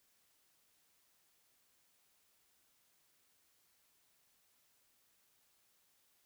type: silence
effects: white hiss -74 dBFS RMS until 6.25 s